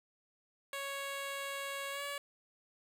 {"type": "tone with pitch glide", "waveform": "10% pulse", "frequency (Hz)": [554.4, 567.7], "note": ["C#5", "C#5"], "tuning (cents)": [0, 41], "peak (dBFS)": -30, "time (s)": [0.73, 2.18], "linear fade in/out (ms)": 2, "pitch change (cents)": 41, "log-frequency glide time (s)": [1.91, 2.03], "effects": []}